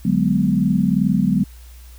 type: chord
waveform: sine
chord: G# half-diminished seventh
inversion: second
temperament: equal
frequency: 146.83 / 185 / 207.7 / 246.9 Hz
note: D3 / F#3 / G#3 / B3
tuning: 0 / 0 / 0 / 0 cents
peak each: -23 / -18 / -19 / -21 dBFS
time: 0.05-1.44 s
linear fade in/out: 5 ms
effects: added 60 Hz sine -38 dBFS peak until 1.98 s + white hiss -50 dBFS RMS until 1.98 s